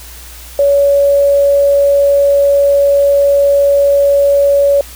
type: tone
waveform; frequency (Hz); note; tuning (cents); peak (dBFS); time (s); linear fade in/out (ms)
sine; 564; C#5; +30; -6; 0.59-4.81; 2
effects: added 60 Hz sine -33 dBFS peak until 4.95 s + white hiss -34 dBFS RMS until 4.95 s